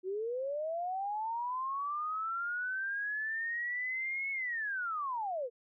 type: linear two-way sweep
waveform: sine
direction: up then down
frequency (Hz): 360 to 2205 to 453.4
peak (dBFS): -33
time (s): 0.03-5.5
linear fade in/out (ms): 50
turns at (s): 4.31
effects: none